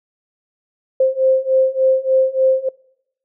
sine beating tone pair, 523.3 / 526.7 Hz, C5 / C5, 0 / +11 cents, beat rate 3.4 Hz, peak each -16 / -15 dBFS, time 1-2.69 s, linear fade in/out 5 ms, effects noise-tail reverb RT60 0.8 s tail -25 dB re dry

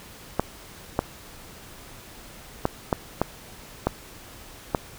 clicks, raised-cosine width 1 ms, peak -6 dBFS, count 7, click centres 0.396 / 0.991 / 2.654 / 2.928 / 3.216 / 3.87 / 4.748 s, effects pink hiss -45 dBFS RMS until 4.98 s

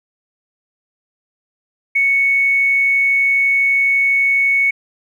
triangle tone with tanh clipping, 2217 Hz, C#7, in tune, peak -11 dBFS, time 1.95-4.71 s, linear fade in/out 10 ms, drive 2 dB, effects none

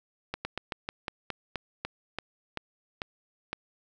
slowing click train, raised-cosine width 0.3 ms, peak -16 dBFS, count 13, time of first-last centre 0.34-3.53 s, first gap 110 ms, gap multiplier 1.15, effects none

